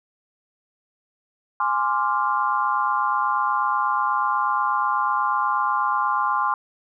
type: chord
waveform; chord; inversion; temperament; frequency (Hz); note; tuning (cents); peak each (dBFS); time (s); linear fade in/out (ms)
sine; D half-diminished seventh; second; equal; 830.6 / 1046.5 / 1174.7 / 1396.9; Ab5 / C6 / D6 / F6; 0 / 0 / 0 / 0; -26 / -22 / -25 / -28; 1.6-6.54; 2
effects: none